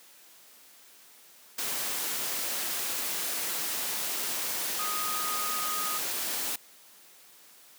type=tone in noise; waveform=sine; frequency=1244.5 Hz; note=D#6; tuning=in tune; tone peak=-33 dBFS; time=4.79-5.98 s; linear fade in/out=5 ms; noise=white; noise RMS=-32 dBFS; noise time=1.58-6.56 s; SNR=-4 dB; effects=white hiss -55 dBFS RMS until 7.78 s + high-pass 200 Hz 12 dB/octave